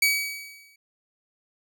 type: tone with exponential decay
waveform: sawtooth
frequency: 2273 Hz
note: C#7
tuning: 43 cents sharp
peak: -13 dBFS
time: 0.02-0.76 s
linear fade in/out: 5 ms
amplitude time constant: 160 ms
effects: none